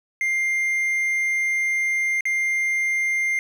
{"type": "tone with dropouts", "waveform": "triangle", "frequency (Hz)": 2100, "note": "C7", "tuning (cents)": 6, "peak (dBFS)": -18, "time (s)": [0.21, 3.39], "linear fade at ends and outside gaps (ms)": 1, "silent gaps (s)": [2.208, 2.254], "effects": ["8-bit"]}